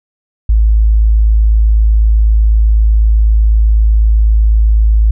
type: tone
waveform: sine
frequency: 54 Hz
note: A1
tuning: 32 cents flat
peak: -5 dBFS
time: 0.49-5.11 s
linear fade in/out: 5 ms
effects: none